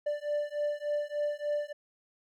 triangle beating tone pair, 587.3 / 590.7 Hz, D5 / D5, 0 / +10 cents, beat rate 3.4 Hz, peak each -31 dBFS, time 0.06-1.73 s, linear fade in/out 10 ms, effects none

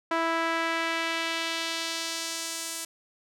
sawtooth tone with band-pass filter sweep, 329.6 Hz, E4, in tune, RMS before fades -30 dBFS, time 0.11-2.85 s, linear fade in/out 5 ms, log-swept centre 1200 to 8900 Hz, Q 1.1, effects none

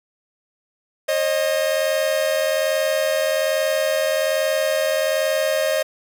45% pulse tone pair together, 538.8 / 620 Hz, C#5 / D#5, -49 / -6 cents, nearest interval major second, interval 243 cents, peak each -22 / -20 dBFS, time 1.08-5.83 s, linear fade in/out 10 ms, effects none

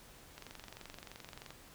click train, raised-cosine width 0.2 ms, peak -30 dBFS, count 27, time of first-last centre 0.38-1.506 s, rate 23.1 Hz, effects pink hiss -57 dBFS RMS until 1.74 s

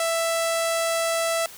sawtooth tone with low-pass filter, 662 Hz, E5, 7 cents sharp, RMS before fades -24 dBFS, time 0-1.46 s, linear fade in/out 2 ms, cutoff 9800 Hz, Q 2.2, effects white hiss -43 dBFS RMS until 1.57 s

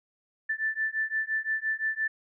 sine beating tone pair, 1760 / 1765.8 Hz, A6 / A6, 0 / +6 cents, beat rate 5.8 Hz, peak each -30 dBFS, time 0.49-2.08 s, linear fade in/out 10 ms, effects none

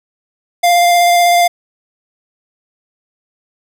square tone with vibrato, 698.5 Hz, F5, in tune, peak -8 dBFS, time 0.63-1.48 s, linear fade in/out 10 ms, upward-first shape square, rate 16 Hz, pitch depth 9 cents each way, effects none

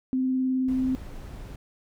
sine tone with vibrato, 259 Hz, C4, 17 cents flat, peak -22 dBFS, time 0.13-0.95 s, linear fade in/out 0 ms, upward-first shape square, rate 19 Hz, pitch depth 10 cents each way
brown noise, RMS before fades -39 dBFS, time 0.68-1.56 s, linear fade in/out 5 ms
effects none

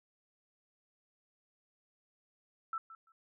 sine tone with echo, 1326 Hz, E6, 10 cents sharp, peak -34 dBFS, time 2.73-2.78 s, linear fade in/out 2 ms, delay 170 ms, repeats 2, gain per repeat -15 dB, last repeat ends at 3.12 s, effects none

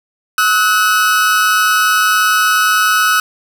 40% pulse tone pair together, 1282.5 / 1481 Hz, E6 / F#6, -48 / +1 cents, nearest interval major second, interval 249 cents, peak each -12 dBFS, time 0.38-3.2 s, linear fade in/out 2 ms, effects none

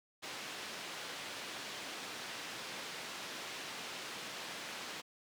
white band-pass noise, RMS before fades -45 dBFS, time 0.22-5.02 s, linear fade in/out 20 ms, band 170 to 4100 Hz, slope 12 dB/octave, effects none

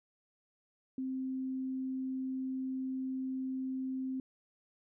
sine tone, 261.6 Hz, C4, in tune, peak -34 dBFS, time 0.98-4.2 s, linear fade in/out 2 ms, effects none

